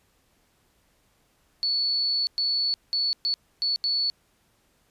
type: tone bursts at uneven times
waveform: sine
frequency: 4435 Hz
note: C#8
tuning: in tune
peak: -22 dBFS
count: 6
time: 1.63-2.27 / 2.38-2.74 / 2.93-3.13 / 3.25-3.34 / 3.62-3.76 / 3.84-4.1 s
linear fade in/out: 0 ms
effects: pink hiss -66 dBFS RMS until 4.9 s + resampled to 32000 Hz